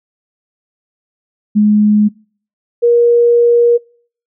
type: tone pair in turn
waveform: sine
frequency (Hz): 210 / 474.4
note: G#3 / A#4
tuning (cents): +19 / +30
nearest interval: octave + major second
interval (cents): 1411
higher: second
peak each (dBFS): -6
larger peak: neither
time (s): 1.55-2.09 / 2.82-3.78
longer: second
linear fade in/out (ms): 20
effects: noise-tail reverb RT60 0.5 s tail -26 dB re dry